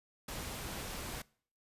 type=noise; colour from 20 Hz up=pink; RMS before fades=-42 dBFS; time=0.28-1.22 s; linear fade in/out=5 ms; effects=noise-tail reverb RT60 0.5 s tail -23 dB re dry + resampled to 32000 Hz